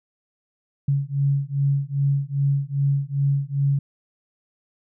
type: beating tone pair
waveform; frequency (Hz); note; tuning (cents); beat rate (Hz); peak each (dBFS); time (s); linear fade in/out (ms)
sine; 138.59 / 141.09; C#3 / C#3; 0 / +31; 2.5; -22; 0.88-3.79; 5
effects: none